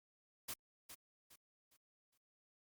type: noise with echo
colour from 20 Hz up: white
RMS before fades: -44 dBFS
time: 0.48-0.54 s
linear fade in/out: 10 ms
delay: 410 ms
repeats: 4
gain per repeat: -9 dB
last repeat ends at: 2.18 s
effects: Opus 48 kbps